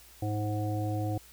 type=harmonic tone; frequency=105.3 Hz; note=G#2; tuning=24 cents sharp; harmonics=1 / 3 / 5 / 7; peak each=-30 / -35 / -40 / -38 dBFS; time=0.22-1.18 s; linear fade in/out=5 ms; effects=added 60 Hz sine -59 dBFS peak until 1.32 s + white hiss -55 dBFS RMS until 1.32 s

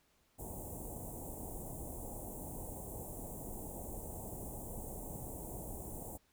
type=band-stop noise; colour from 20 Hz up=pink; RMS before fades=-45 dBFS; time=0.38-6.18 s; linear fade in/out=20 ms; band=880 to 7500 Hz; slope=48 dB/octave; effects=pink hiss -73 dBFS RMS until 6.32 s

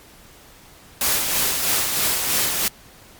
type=noise with tremolo; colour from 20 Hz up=white; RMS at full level=-19 dBFS; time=1.01-2.68 s; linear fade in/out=2 ms; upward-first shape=sine; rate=3.1 Hz; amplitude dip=40%; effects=pink hiss -47 dBFS RMS until 3.19 s + MP3 96 kbps

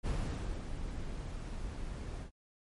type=noise with ADSR envelope; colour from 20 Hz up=brown; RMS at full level=-32 dBFS; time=0.03-2.31 s; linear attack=36 ms; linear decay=530 ms; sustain=-8 dB; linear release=99 ms; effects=MP3 48 kbps

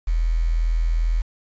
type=tone with quantisation; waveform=sine; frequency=41.2 Hz; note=E1; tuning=in tune; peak=-17 dBFS; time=0.07-1.22 s; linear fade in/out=10 ms; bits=7; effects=resampled to 16000 Hz

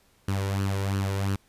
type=tone with flanger; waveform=sawtooth; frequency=98 Hz; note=G2; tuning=in tune; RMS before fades=-27 dBFS; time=0.28-1.36 s; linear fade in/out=5 ms; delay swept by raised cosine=0.67 to 2.17 ms; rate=2.9 Hz; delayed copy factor=+0.6; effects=pink hiss -63 dBFS RMS until 1.48 s + resampled to 32000 Hz

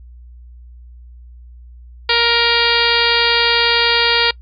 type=harmonic tone; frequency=469.3 Hz; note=A#4; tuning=12 cents sharp; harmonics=1 / 2 / 3 / 4 / 5 / 6 / 7 / 8 / 9 / 10; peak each=-21 / -21 / -21 / -21 / -21 / -21 / -21 / -21 / -21 / -21 dBFS; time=2.09-4.31 s; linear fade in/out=5 ms; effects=noise-tail reverb RT60 0.1 s tail -25 dB re dry + added 60 Hz sine -36 dBFS peak until 4.41 s

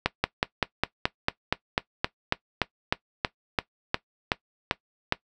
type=slowing click train; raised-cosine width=0.3 ms; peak=-5 dBFS; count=19; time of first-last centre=0.06-5.124 s; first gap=180 ms; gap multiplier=1.05; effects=noise-tail reverb RT60 0.1 s tail -18 dB re dry

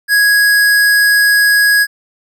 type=tone; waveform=square; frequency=1661.2 Hz; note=G#6; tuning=in tune; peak=-8 dBFS; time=0.08-1.87 s; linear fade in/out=50 ms; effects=none

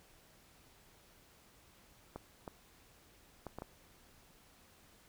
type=clicks; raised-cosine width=1 ms; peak=-29 dBFS; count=5; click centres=2.16 / 2.478 / 3.467 / 3.586 / 3.621 s; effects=pink hiss -64 dBFS RMS until 5.08 s

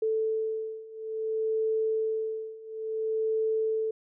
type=beating tone pair; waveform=sine; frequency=440 / 440.58 Hz; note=A4 / A4; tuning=0 / +2 cents; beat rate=0.58 Hz; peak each=-31 / -29 dBFS; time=0.02-3.91 s; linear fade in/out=5 ms; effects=none

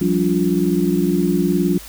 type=tone cluster; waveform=sine; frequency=174.6 / 194 / 288.5 / 350.7 Hz; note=F3 / G3 / D4 / F4; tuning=0 / -18 / -31 / +7 cents; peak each=-20 dBFS; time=0.01-1.78 s; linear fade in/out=5 ms; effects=added 50 Hz sine -40 dBFS peak until 1.88 s + white hiss -38 dBFS RMS until 1.88 s

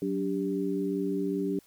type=tone cluster; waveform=sine; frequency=186.4 / 288.6 / 393.9 Hz; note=F#3 / D4 / G4; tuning=+13 / -30 / +8 cents; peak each=-32 / -30 / -31 dBFS; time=0.02-1.59 s; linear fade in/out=2 ms; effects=white hiss -61 dBFS RMS until 1.66 s + MP3 96 kbps

